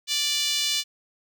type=tone with high-pass filter; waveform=5% pulse; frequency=587.3 Hz; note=D5; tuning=in tune; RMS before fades=-25 dBFS; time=0.07-0.84 s; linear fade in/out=50 ms; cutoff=3200 Hz; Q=2; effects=none